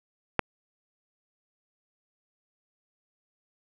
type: click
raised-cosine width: 0.5 ms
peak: -6 dBFS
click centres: 0.393 s
effects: none